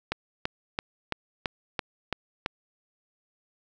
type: click train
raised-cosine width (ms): 0.3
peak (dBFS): -11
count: 8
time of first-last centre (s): 0.12-2.461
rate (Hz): 2.99
effects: none